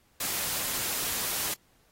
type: noise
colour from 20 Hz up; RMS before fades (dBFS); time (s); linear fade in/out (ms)
white; -31; 0.2-1.54; 5
effects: pink hiss -66 dBFS RMS until 1.91 s + AAC 48 kbps